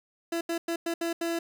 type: tone bursts at uneven times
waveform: 30% pulse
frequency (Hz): 335.7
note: E4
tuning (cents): +32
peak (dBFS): -25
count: 6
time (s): 0.32-0.41 / 0.49-0.58 / 0.68-0.76 / 0.86-0.94 / 1.01-1.13 / 1.21-1.39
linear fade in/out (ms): 5
effects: 11-bit